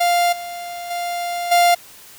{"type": "tone with level steps", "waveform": "45% pulse", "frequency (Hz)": 698.5, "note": "F5", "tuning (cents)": 0, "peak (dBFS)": [-14, -28, -22, -11], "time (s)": [0, 1.75], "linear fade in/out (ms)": 10, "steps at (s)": [0.32, 0.9, 1.51], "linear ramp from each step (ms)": 10, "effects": ["white hiss -43 dBFS RMS until 2.18 s"]}